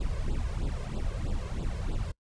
brown noise with flanger, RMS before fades -31 dBFS, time 0-2.12 s, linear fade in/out 10 ms, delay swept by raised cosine 0.24 to 1.94 ms, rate 3.1 Hz, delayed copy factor +1, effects noise-tail reverb RT60 0.1 s tail -24 dB re dry + resampled to 22050 Hz

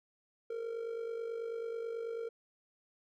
triangle tone with amplitude modulation, 460 Hz, A#4, 23 cents flat, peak -32 dBFS, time 0.5-2.29 s, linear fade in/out 5 ms, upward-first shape sine, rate 49.2 Hz, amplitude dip 60%, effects none

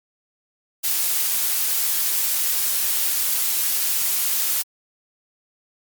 blue noise, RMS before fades -21 dBFS, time 0.83-4.63 s, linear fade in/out 20 ms, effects Opus 48 kbps

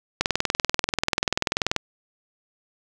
click train, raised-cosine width 0.2 ms, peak -3 dBFS, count 33, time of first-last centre 0.21-1.763 s, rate 20.6 Hz, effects none

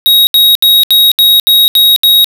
square tone bursts, 3790 Hz, A#7, 28 cents sharp, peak -4 dBFS, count 8, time 0.06-2.244 s, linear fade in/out 0 ms, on 210 ms, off 72 ms, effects none

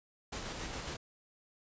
pink noise with tremolo, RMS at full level -40 dBFS, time 0.32-0.97 s, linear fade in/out 10 ms, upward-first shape square, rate 7.3 Hz, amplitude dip 25%, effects resampled to 16000 Hz

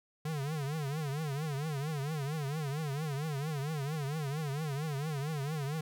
square tone with vibrato, 147.4 Hz, D3, 7 cents sharp, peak -34 dBFS, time 0.25-5.81 s, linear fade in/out 5 ms, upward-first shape triangle, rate 4.4 Hz, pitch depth 180 cents each way, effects none

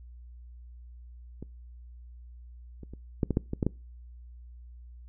clicks, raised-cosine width 3 ms, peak -26 / -30 / -30 / -12 / -14 / -11 / -18 / -13 / -12 dBFS, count 9, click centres 1.426 / 2.833 / 2.936 / 3.232 / 3.307 / 3.371 / 3.534 / 3.628 / 3.666 s, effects noise-tail reverb RT60 0.3 s tail -24 dB re dry + added 60 Hz sine -45 dBFS peak until 5.08 s

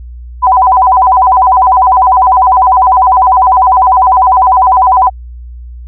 sine tone with vibrato, 870 Hz, A5, 20 cents flat, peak -3 dBFS, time 0.42-5.1 s, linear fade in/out 20 ms, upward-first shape square, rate 10 Hz, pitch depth 240 cents each way, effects added 60 Hz sine -24 dBFS peak until 5.87 s

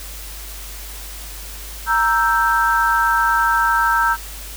sine chord, E diminished, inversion second, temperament equal, 932.3 / 1318.5 / 1568 Hz, Bb5 / E6 / G6, 0 / 0 / 0 cents, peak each -18 dBFS, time 1.86-4.17 s, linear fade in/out 50 ms, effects added 50 Hz sine -33 dBFS peak until 4.56 s + white hiss -35 dBFS RMS until 4.56 s

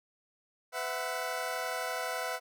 20% pulse chord, B suspended fourth, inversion none, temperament equal with one note detuned, 504 / 659.3 / 740 Hz, B4 / E5 / F#5, +35 / 0 / 0 cents, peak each -33 / -32 / -33 dBFS, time 0.72-2.4 s, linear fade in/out 50 ms, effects none

